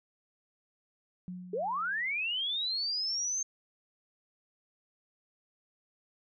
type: tone with exponential decay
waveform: sine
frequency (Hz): 181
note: F#3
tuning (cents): -38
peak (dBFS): -36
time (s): 1.28-2.3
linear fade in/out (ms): 0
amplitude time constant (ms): 220
type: linear sweep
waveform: sine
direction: up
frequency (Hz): 383.3 to 6400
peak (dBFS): -30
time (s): 1.53-3.43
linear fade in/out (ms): 5
effects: none